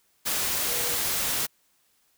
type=tone in noise; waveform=sine; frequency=480.7 Hz; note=B4; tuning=47 cents flat; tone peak=-38 dBFS; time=0.67-0.97 s; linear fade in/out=20 ms; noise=white; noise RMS=-27 dBFS; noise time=0.25-1.47 s; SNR=-14 dB; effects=white hiss -67 dBFS RMS until 2.17 s